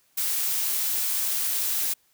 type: noise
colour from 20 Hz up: blue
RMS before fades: -26 dBFS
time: 0.17-1.94 s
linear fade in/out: 10 ms
effects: white hiss -65 dBFS RMS until 2.13 s